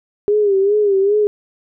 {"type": "tone with vibrato", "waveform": "sine", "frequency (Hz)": 403.9, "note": "G#4", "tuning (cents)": -48, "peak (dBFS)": -11, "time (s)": [0.28, 1.27], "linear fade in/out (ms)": 0, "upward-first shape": "sine", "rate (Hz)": 2.5, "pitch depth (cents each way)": 83, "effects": []}